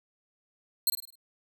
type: tone with echo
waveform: 10% pulse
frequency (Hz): 4197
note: C8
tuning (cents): +5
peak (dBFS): -15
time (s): 0.87-0.9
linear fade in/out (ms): 2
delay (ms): 51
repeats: 5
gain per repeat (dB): -7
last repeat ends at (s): 1.155
effects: none